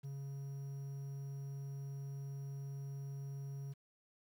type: tone with quantisation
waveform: triangle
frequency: 138.59 Hz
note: C#3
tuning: in tune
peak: -40 dBFS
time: 0.03-3.74 s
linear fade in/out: 20 ms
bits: 11
effects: none